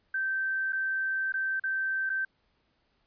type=tone with dropouts; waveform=sine; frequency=1555 Hz; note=G6; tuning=14 cents flat; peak=-27 dBFS; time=0.14-2.25 s; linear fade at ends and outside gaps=5 ms; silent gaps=0.724-0.729 / 1.323-1.339 / 1.598-1.637 / 2.095-2.099 s; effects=pink hiss -72 dBFS RMS until 3.06 s + resampled to 11025 Hz